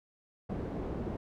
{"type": "low-pass noise", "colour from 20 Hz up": "white", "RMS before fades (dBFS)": -37, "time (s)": [0.49, 1.17], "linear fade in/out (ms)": 10, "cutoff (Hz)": 350, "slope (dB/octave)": 12, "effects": []}